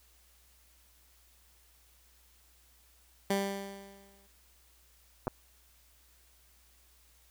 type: tone with exponential decay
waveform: 15% pulse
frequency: 197.5 Hz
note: G3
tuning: 13 cents sharp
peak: -20 dBFS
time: 3.3-4.27 s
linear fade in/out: 5 ms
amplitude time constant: 210 ms
type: clicks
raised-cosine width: 1 ms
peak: -19 / -18 dBFS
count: 2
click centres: 5.271 / 5.279 s
effects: added 60 Hz sine -65 dBFS peak until 7.3 s + white hiss -65 dBFS RMS until 7.3 s